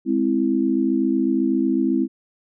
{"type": "chord", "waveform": "sine", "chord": "Ab augmented", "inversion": "none", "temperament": "equal", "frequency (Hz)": [207.7, 261.6, 329.6], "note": ["Ab3", "C4", "E4"], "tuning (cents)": [0, 0, 0], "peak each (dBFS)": [-24, -20, -21], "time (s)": [0.05, 2.08], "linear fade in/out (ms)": 50, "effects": []}